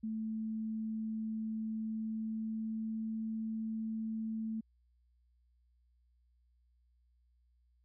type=tone with pitch glide; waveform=sine; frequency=219.8 to 221.2 Hz; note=A3 to A3; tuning=-2 to +9 cents; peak=-35 dBFS; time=0.03-4.61 s; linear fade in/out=10 ms; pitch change=+11 cents; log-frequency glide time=1.79-3.16 s; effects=added 60 Hz sine -68 dBFS peak until 7.84 s